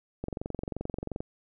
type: click train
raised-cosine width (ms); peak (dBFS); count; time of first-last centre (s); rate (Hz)
2; -20; 23; 0.24-1.205; 22.8
effects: none

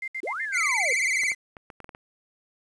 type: tone bursts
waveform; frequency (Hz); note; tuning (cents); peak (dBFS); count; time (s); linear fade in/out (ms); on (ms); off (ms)
sine; 2093; C7; 0; -29; 11; 0.02-1.329; 5; 59; 66
type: linear two-way sweep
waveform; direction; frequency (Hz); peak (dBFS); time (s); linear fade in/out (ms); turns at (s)
sine; up then down; 293.3 to 1845 to 451.5; -29; 0.23-0.93; 5; 0.42
type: tone with vibrato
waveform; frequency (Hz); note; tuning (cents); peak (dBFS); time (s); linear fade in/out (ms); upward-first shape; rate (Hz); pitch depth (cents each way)
45% pulse; 2167; C#7; -40; -22; 0.52-1.35; 50; sine; 18; 130
type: clicks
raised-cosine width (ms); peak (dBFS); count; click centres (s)
0.5; -27; 8; 1.235 / 1.318 / 1.568 / 1.702 / 1.803 / 1.844 / 1.892 / 1.949
effects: resampled to 22050 Hz + 9-bit

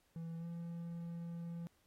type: tone with pitch glide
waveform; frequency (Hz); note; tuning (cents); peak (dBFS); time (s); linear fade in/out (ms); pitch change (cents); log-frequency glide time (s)
triangle; 165.5 to 169.37; E3 to E3; +7 to +47; -40; 0.16-1.67; 0; +40; 0.39-0.45
effects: pink hiss -75 dBFS RMS until 1.86 s + AAC 48 kbps

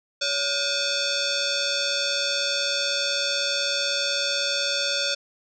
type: tone with frequency modulation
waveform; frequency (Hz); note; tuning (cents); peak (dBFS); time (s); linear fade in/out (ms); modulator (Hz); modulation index
sine; 430; A4; -40; -22; 0.21-5.15; 10; 996; 5.6
effects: none

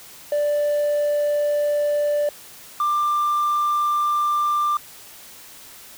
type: tone pair in turn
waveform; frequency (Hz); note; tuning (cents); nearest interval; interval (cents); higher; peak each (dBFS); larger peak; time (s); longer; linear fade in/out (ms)
triangle; 587.3 / 1187.6; D5 / D6; 0 / +19; octave; 1219; second; -15; neither; 0.32-2.29 / 2.8-4.77; neither; 2
effects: tanh soft clip ceiling -13 dBFS + white hiss -43 dBFS RMS until 5.97 s

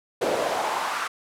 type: noise with high-pass filter sweep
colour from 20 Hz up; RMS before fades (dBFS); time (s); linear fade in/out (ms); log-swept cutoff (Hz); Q
brown; -26; 0.21-1.08; 10; 440 to 1300; 2.6
effects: low-pass 12000 Hz 12 dB/octave

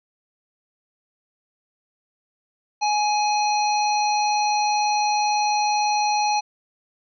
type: harmonic tone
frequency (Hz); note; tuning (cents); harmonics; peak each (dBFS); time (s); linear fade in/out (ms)
837; G#5; +13; 1 / 3 / 5 / 7; -19 / -29 / -29 / -32; 2.81-6.41; 20
effects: none

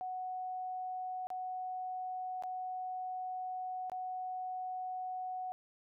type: tone with dropouts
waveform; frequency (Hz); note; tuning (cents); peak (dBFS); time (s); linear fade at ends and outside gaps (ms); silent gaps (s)
sine; 740; F#5; 0; -37; 0.01-5.52; 0; 1.27-1.303 / 2.424-2.436 / 3.898-3.918
effects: none

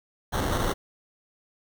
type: noise with sample-and-hold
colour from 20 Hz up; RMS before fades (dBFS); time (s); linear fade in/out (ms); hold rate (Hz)
pink; -26; 0.32-0.74; 20; 2450
effects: none

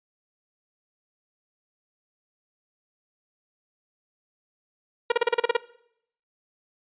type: tone bursts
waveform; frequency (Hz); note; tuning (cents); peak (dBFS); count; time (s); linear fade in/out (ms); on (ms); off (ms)
sawtooth; 473.3; A#4; +26; -13; 9; 5.1-5.568; 5; 20; 36
effects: noise-tail reverb RT60 0.7 s tail -20 dB re dry + resampled to 8000 Hz

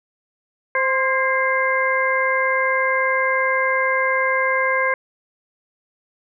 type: harmonic tone with a mistuned harmonic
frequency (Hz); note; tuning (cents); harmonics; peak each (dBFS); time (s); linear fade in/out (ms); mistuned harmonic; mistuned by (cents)
523.3; C5; 0; 1 / 2 / 3 / 4; -22 / -22 / -22 / -22; 0.75-4.94; 2; 3; +50
effects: none

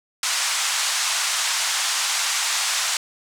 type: band-pass noise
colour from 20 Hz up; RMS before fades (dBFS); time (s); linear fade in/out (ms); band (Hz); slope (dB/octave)
white; -23; 0.23-2.97; 2; 830 to 8200; 24
effects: none

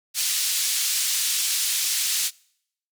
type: band-pass noise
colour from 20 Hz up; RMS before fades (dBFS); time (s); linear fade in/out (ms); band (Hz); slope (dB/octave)
white; -24; 0.14-2.31; 50; 3100 to 9400; 12
effects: noise-tail reverb RT60 0.7 s tail -25 dB re dry

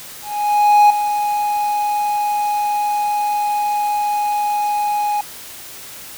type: tone with ADSR envelope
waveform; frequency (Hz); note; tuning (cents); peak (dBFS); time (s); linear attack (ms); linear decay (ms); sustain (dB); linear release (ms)
triangle; 830.6; G#5; 0; -4; 0.22-5.21; 680; 6; -10; 4
effects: white hiss -35 dBFS RMS until 6.17 s

